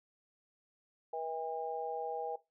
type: harmonic tone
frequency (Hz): 161.2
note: E3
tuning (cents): -38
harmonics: 3 / 4 / 5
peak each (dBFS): -40 / -43 / -39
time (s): 1.13-2.36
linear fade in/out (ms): 5
effects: noise-tail reverb RT60 0.2 s tail -17 dB re dry